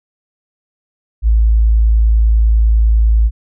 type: tone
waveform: sine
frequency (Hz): 55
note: A1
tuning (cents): 0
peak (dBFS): -7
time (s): 1.22-3.31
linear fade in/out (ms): 50
effects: none